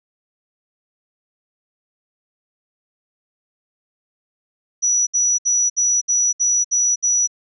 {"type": "tone bursts", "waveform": "sine", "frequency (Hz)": 5880, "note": "F#8", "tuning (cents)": -12, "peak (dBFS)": -14, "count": 8, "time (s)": [4.82, 7.275], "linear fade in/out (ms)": 20, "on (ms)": 250, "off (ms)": 65, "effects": []}